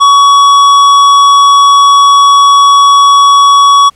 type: tone with tanh clipping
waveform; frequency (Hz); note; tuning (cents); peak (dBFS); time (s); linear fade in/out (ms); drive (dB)
sine; 1125; C#6; +25; -3; 0-3.9; 20; 13
effects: pink hiss -48 dBFS RMS until 3.95 s + low-pass 11000 Hz 12 dB/octave